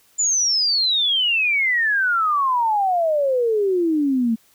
sine exponential sweep, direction down, 7150 to 220 Hz, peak -16 dBFS, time 0.18-4.36 s, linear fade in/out 20 ms, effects white hiss -57 dBFS RMS until 4.54 s

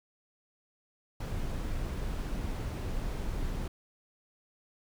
brown noise, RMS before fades -34 dBFS, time 1.2-3.68 s, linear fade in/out 5 ms, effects none

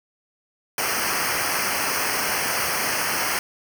pink noise with comb filter, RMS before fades -24 dBFS, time 0.78-3.39 s, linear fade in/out 2 ms, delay 0.27 ms, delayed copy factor -1, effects none

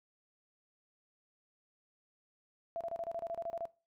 sine tone bursts, 672 Hz, E5, 33 cents sharp, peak -35 dBFS, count 12, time 2.76-3.654 s, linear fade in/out 0 ms, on 47 ms, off 30 ms, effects noise-tail reverb RT60 0.3 s tail -19 dB re dry

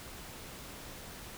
silence, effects pink hiss -47 dBFS RMS until 1.37 s

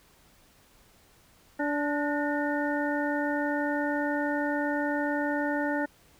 harmonic tone with a mistuned harmonic, 291.3 Hz, D4, 14 cents flat, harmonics 1 / 2 / 3 / 5 / 6, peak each -29 / -32 / -34 / -35 / -35 dBFS, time 1.59-5.86 s, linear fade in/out 10 ms, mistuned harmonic 6, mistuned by +67 cents, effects pink hiss -60 dBFS RMS until 6.19 s

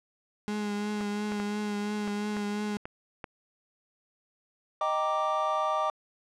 35% pulse tone with vibrato, 207.7 Hz, G#3, in tune, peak -28 dBFS, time 0.48-2.77 s, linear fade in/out 0 ms, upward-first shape triangle, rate 2.9 Hz, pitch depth 28 cents each way
clicks, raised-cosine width 0.5 ms, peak -22 dBFS, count 7, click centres 1.01 / 1.32 / 1.4 / 2.077 / 2.368 / 2.855 / 3.242 s
triangle chord, Eb major seventh, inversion none, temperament equal, 622.3 / 784 / 932.3 / 1174.7 Hz, Eb5 / G5 / Bb5 / D6, 0 / 0 / 0 / 0 cents, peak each -29 / -31 / -33 / -27 dBFS, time 4.81-5.9 s, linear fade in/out 2 ms
effects low-pass 8000 Hz 12 dB/octave

